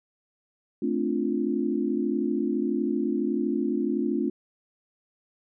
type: chord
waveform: sine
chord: D minor seventh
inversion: second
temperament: equal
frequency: 220 / 261.6 / 293.7 / 349.2 Hz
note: A3 / C4 / D4 / F4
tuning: 0 / 0 / 0 / 0 cents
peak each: -29 dBFS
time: 0.82-4.3 s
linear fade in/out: 5 ms
effects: none